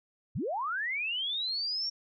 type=linear sweep; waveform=sine; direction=up; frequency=74 to 5588 Hz; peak=-30 dBFS; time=0.35-1.9 s; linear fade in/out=10 ms; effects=none